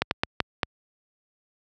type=slowing click train; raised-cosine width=0.3 ms; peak=-5 dBFS; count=5; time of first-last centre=0.02-0.632 s; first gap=91 ms; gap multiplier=1.36; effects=high-pass 60 Hz 12 dB/octave